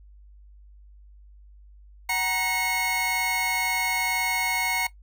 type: tone cluster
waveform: 40% pulse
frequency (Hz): 748 / 941 / 2182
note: F#5 / A#5 / C#7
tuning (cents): +19 / +16 / -28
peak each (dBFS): -32 / -28 / -24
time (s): 2.09-4.87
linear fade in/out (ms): 5
effects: noise-tail reverb RT60 0.1 s tail -17 dB re dry + added 50 Hz sine -47 dBFS peak until 5.02 s